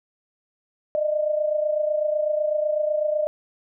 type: tone pair together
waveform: sine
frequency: 603 / 631 Hz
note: D5 / D#5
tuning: +46 / +24 cents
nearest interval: minor second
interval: 78 cents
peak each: -21 / -27 dBFS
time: 0.95-3.27 s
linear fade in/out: 0 ms
effects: none